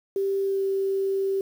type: tone with pitch glide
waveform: sine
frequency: 391.8 to 388.9 Hz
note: G4 to G4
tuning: -1 to -14 cents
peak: -22 dBFS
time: 0.16-1.41 s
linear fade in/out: 2 ms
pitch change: -13 cents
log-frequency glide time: 0.42-0.64 s
effects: 8-bit